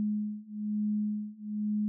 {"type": "beating tone pair", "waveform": "sine", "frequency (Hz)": [209.8, 210.9], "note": ["G#3", "G#3"], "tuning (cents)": [18, 27], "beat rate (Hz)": 1.1, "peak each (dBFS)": [-33, -32], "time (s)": [0, 1.88], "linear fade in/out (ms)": 0, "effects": []}